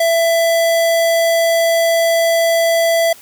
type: tone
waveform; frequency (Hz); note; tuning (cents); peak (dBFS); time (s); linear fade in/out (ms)
square; 666; E5; +18; -12; 0-3.13; 5
effects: white hiss -41 dBFS RMS until 3.21 s